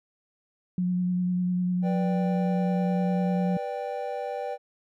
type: tone with vibrato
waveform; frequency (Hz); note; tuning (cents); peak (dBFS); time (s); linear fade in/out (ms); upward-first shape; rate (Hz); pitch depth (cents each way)
sine; 180.1; F#3; -46; -23; 0.78-3.57; 2; triangle; 10; 18
type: chord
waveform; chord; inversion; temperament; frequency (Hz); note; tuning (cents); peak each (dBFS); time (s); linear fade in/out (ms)
triangle; G major; first; just; 490 / 588 / 784; B4 / D5 / G5; -14 / +2 / 0; -32; 1.82-4.58; 50
effects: none